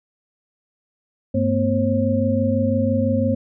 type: tone cluster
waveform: sine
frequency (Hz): 100.1 / 226.4 / 252.4 / 537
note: G2 / A3 / B3 / C5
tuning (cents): +37 / +50 / +38 / +45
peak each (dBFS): -22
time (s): 1.34-3.35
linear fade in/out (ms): 10
effects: none